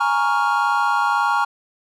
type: chord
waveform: triangle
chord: Bb minor seventh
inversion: third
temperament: equal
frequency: 830.6 / 932.3 / 1108.7 / 1396.9 Hz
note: Ab5 / Bb5 / Db6 / F6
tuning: 0 / 0 / 0 / 0 cents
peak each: -20 dBFS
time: 0-1.45 s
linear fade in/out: 10 ms
effects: none